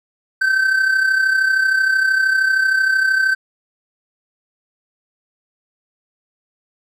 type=tone with amplitude modulation; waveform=triangle; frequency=1545 Hz; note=G6; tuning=26 cents flat; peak=-9 dBFS; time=0.41-3.35 s; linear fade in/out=10 ms; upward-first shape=sine; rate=33 Hz; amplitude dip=55%; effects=none